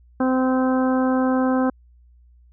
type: harmonic tone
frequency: 258.5 Hz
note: C4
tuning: 21 cents flat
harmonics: 1 / 2 / 3 / 4 / 5 / 6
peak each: -18 / -24 / -28 / -30 / -32 / -34 dBFS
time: 0.2-1.7 s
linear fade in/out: 5 ms
effects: added 60 Hz sine -49 dBFS peak until 2.52 s